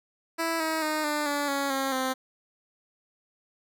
10% pulse tone with pitch steps, 329.6 / 318.7 / 308.2 / 298.1 / 288.3 / 278.8 / 269.6 / 260.7 Hz, E4 / D#4 / D#4 / D4 / D4 / C#4 / C#4 / C4, 0 / +42 / -16 / +26 / -32 / +10 / -48 / -6 cents, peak -18 dBFS, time 0.38-2.14 s, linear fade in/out 20 ms, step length 220 ms, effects none

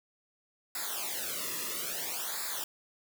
white noise with flanger, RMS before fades -36 dBFS, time 0.75-2.64 s, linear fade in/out 2 ms, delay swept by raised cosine 0.33 to 1.33 ms, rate 0.6 Hz, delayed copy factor -1, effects none

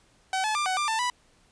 sawtooth tone with pitch steps, 759 / 861 / 1190 / 748 / 1189 / 889 / 986 Hz, F#5 / A5 / D6 / F#5 / D6 / A5 / B5, +44 / -38 / +22 / +19 / +21 / +18 / -3 cents, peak -21 dBFS, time 0.33-1.1 s, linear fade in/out 2 ms, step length 110 ms, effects pink hiss -62 dBFS RMS until 1.51 s + resampled to 22050 Hz

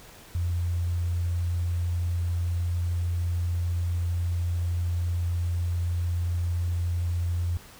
sine tone with quantisation, 86.7 Hz, F2, 12 cents flat, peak -24 dBFS, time 0.35-7.57 s, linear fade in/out 0 ms, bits 9, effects pink hiss -49 dBFS RMS until 7.79 s

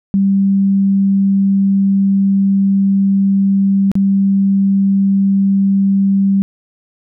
sine tone with dropouts, 196 Hz, G3, in tune, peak -9 dBFS, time 0.14-6.42 s, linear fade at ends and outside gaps 0 ms, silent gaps 3.916-3.954 s, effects none

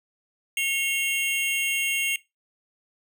square tone cluster, 2175 / 2770 / 3170 Hz, C#7 / F7 / G7, -33 / -15 / +19 cents, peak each -28 / -26 / -32 dBFS, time 0.57-2.16 s, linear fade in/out 2 ms, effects noise-tail reverb RT60 0.2 s tail -19 dB re dry

